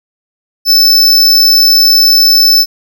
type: tone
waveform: square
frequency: 5274 Hz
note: E8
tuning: in tune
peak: -4 dBFS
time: 0.65-2.66 s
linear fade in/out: 50 ms
effects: none